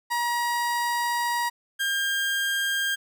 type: tone pair in turn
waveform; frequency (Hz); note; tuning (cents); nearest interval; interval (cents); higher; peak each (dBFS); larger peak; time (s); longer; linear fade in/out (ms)
30% pulse; 954 / 1604.4; A#5 / G6; +40 / +40; major sixth; 900; second; -21; neither; 0.1-1.5 / 1.79-2.96; first; 20
effects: none